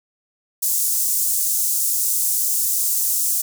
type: high-pass noise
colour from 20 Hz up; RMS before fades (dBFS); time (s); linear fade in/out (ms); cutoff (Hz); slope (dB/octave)
pink; -20; 0.62-3.42; 10; 7100; 24
effects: none